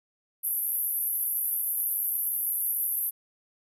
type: band-pass noise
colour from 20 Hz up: white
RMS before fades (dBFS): -29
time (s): 0.43-3.11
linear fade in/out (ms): 20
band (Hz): 11000 to 13000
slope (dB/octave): 96
effects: none